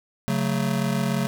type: chord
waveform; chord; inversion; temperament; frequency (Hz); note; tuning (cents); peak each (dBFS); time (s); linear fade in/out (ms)
square; F# minor; second; just; 138.75 / 185 / 222; C#3 / F#3 / A3; +2 / 0 / +16; -27; 0.28-1.27; 0
effects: none